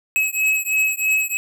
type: beating tone pair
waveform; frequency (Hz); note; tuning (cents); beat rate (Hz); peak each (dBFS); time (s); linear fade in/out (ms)
square; 2564 / 2567.1; E7 / E7; -49 / -47; 3.1; -21 / -21; 0.16-1.37; 0
effects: none